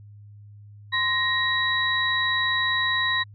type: tone cluster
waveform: sine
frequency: 1042 / 1877 / 3893 Hz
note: C6 / A#6 / B7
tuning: -7 / +11 / -26 cents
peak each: -28 / -23 / -26 dBFS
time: 0.92-3.24 s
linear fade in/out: 20 ms
effects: added 103 Hz sine -43 dBFS peak until 3.34 s